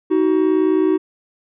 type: tone pair together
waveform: triangle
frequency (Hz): 315 / 374.6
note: D#4 / F#4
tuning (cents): +21 / +21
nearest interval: minor third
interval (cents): 300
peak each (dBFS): -14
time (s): 0.1-0.98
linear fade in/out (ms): 20
effects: resampled to 8000 Hz